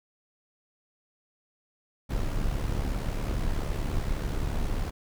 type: noise with amplitude modulation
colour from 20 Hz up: brown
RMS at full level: -26 dBFS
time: 2.09-4.91 s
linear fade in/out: 20 ms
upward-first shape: sine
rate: 71.4 Hz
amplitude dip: 55%
effects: none